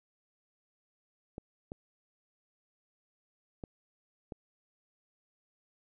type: clicks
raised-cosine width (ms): 2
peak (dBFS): -27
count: 4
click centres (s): 1.381 / 1.719 / 3.638 / 4.322
effects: none